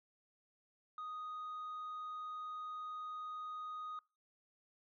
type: tone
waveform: sine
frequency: 1244.5 Hz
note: D#6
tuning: in tune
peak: -40 dBFS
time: 0.98-3.99 s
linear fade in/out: 2 ms
effects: noise-tail reverb RT60 0.3 s tail -26 dB re dry + tanh soft clip ceiling -41 dBFS